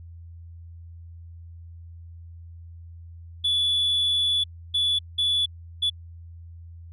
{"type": "tone bursts at uneven times", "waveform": "sine", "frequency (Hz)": 3438, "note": "A7", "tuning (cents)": -41, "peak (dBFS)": -18, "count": 4, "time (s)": [[3.44, 4.44], [4.74, 4.99], [5.18, 5.46], [5.82, 5.9]], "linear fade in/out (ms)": 10, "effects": ["tanh soft clip ceiling -18 dBFS", "added 84 Hz sine -40 dBFS peak until 6.92 s"]}